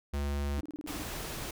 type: tone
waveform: square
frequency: 71.2 Hz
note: C#2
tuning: 47 cents sharp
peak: -31 dBFS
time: 0.13-0.61 s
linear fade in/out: 10 ms
type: tone bursts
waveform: sine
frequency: 300 Hz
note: D4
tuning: 37 cents sharp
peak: -37 dBFS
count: 9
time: 0.58-1.02 s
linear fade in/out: 0 ms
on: 24 ms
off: 28 ms
type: noise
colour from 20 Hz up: pink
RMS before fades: -39 dBFS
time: 0.87-1.51 s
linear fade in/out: 5 ms
effects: none